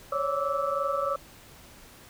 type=tone cluster; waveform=sine; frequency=546 / 569 / 1159 / 1313 Hz; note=C#5 / C#5 / D6 / E6; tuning=-26 / +45 / -23 / -7 cents; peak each=-31 dBFS; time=0.12-1.16 s; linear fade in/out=5 ms; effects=pink hiss -51 dBFS RMS until 2.09 s